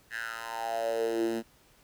10% pulse tone with high-pass filter sweep, 114.5 Hz, A#2, 31 cents flat, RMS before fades -32 dBFS, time 0.1-1.43 s, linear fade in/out 50 ms, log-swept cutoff 1800 to 250 Hz, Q 6.4, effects pink hiss -62 dBFS RMS until 1.83 s

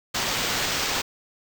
white noise with sample-and-hold, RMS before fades -26 dBFS, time 0.14-1.02 s, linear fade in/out 10 ms, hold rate 11025 Hz, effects none

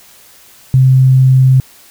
sine tone, 130.81 Hz, C3, in tune, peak -4 dBFS, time 0.74-1.6 s, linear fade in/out 0 ms, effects white hiss -42 dBFS RMS until 1.9 s

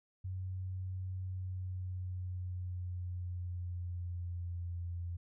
sine tone with pitch glide, 93 to 86.77 Hz, F#2 to F2, +9 to -11 cents, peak -37 dBFS, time 0.24-5.17 s, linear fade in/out 10 ms, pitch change -120 cents, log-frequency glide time 1.21-4.79 s, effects none

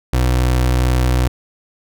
30% pulse tone, 62.4 Hz, B1, 19 cents sharp, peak -10 dBFS, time 0.13-1.28 s, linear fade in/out 5 ms, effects none

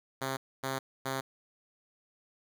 5% pulse tone bursts, 133.5 Hz, C3, 35 cents sharp, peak -21 dBFS, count 3, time 0.21-1.21 s, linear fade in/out 10 ms, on 160 ms, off 260 ms, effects none

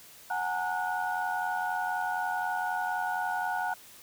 sine tone cluster, 735 / 826 / 910 / 1461 Hz, F#5 / G#5 / A#5 / F#6, -12 / -10 / -42 / -22 cents, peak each -32 / -34 / -35 / -33 dBFS, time 0.3-3.74 s, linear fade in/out 5 ms, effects tanh soft clip ceiling -20 dBFS + white hiss -52 dBFS RMS until 4.02 s

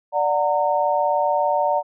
sine chord, D augmented, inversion none, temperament just, 587.3 / 734.2 / 917.7 Hz, D5 / F#5 / A#5, 0 / -14 / -27 cents, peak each -21 / -22 / -21 dBFS, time 0.12-1.83 s, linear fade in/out 50 ms, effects none

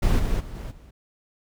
brown noise with level steps, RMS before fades -19 / -24 / -36 / -33 / -46 dBFS, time 0.02-0.91 s, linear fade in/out 10 ms, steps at 0.18 / 0.39 / 0.54 / 0.7 s, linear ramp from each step 20 ms, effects none

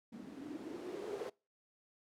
violet noise with low-pass filter sweep, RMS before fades -45 dBFS, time 0.12-1.3 s, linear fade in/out 10 ms, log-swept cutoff 230 to 460 Hz, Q 6.5, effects noise-tail reverb RT60 0.3 s tail -25 dB re dry

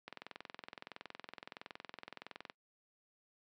click train, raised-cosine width 0.3 ms, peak -29 dBFS, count 53, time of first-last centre 0.08-2.499 s, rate 21.5 Hz, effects noise-tail reverb RT60 0.1 s tail -22 dB re dry + high-pass 200 Hz 12 dB/octave

